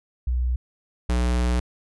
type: tone pair in turn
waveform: sine / square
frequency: 61.74 / 60.82 Hz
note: B1 / B1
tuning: 0 / -26 cents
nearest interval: unison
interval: 26 cents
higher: first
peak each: -20 dBFS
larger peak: neither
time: 0.27-0.56 / 1.09-1.6 s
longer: second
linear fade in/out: 5 ms
effects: resampled to 24000 Hz